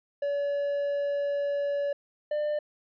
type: tone pair in turn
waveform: triangle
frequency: 570 / 597.1 Hz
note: C#5 / D5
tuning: +48 / +29 cents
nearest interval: minor second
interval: 81 cents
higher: second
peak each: -24 dBFS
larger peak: neither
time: 0.22-1.93 / 2.31-2.59 s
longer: first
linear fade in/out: 5 ms
effects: resampled to 11025 Hz